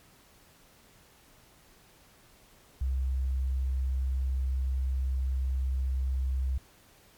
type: tone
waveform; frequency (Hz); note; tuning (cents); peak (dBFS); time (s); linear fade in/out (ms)
sine; 65.4; C2; 0; -26; 2.81-6.58; 5
effects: pink hiss -59 dBFS RMS until 7.17 s + MP3 96 kbps